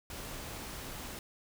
pink noise, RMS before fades -43 dBFS, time 0.1-1.19 s, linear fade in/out 2 ms, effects none

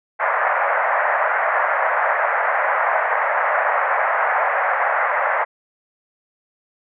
pink band-pass noise, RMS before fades -19 dBFS, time 0.19-5.45 s, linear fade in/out 20 ms, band 580 to 2000 Hz, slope 48 dB/octave, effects none

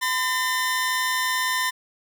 sawtooth tone pair together, 1015 / 1808.5 Hz, B5 / A6, +47 / +47 cents, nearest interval minor seventh, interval 1000 cents, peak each -21 dBFS, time 0.01-1.71 s, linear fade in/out 20 ms, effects none

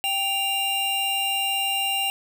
square tone pair together, 784 / 2794 Hz, G5 / F7, 0 / 0 cents, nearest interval octave + minor seventh, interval 2200 cents, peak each -29 / -24 dBFS, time 0.04-2.1 s, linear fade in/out 0 ms, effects none

